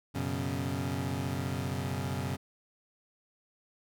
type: chord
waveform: 25% pulse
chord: F# suspended fourth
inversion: none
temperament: equal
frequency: 92.5 / 123.47 / 138.59 Hz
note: F#2 / B2 / C#3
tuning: 0 / 0 / 0 cents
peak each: -32 / -33 / -32 dBFS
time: 0.14-2.37 s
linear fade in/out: 20 ms
effects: none